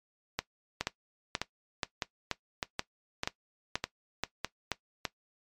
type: two click trains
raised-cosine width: 0.2 ms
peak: -13 / -12 dBFS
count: 8 / 10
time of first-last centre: 0.81-5.052 / 0.39-4.717 s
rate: 1.65 / 2.08 Hz
effects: noise-tail reverb RT60 0.1 s tail -17 dB re dry + MP3 96 kbps